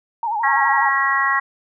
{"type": "tone with vibrato", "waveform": "sine", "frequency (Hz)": 880, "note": "A5", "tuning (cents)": 0, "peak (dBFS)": -19, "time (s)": [0.23, 0.89], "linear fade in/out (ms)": 2, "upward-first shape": "sine", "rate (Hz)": 12, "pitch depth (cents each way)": 120}
{"type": "harmonic tone", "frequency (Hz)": 273.4, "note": "C#4", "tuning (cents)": -24, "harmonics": [3, 4, 5, 6, 7], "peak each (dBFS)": [-27, -19, -27, -25, -19], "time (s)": [0.43, 1.4], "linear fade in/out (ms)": 10}
{"effects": []}